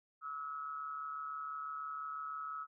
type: tone with amplitude modulation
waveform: sine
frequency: 1291 Hz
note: E6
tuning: 37 cents flat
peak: -37 dBFS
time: 0.21-2.67 s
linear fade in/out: 50 ms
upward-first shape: sine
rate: 146 Hz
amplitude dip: 60%
effects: none